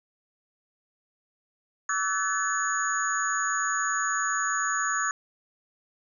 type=tone cluster; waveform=sine; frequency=1144 / 1314 / 1515 / 1726 / 6720 Hz; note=D6 / E6 / F#6 / A6 / G#8; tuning=-46 / -6 / +40 / -34 / +19 cents; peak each=-31 dBFS; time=1.89-5.11 s; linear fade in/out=2 ms; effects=none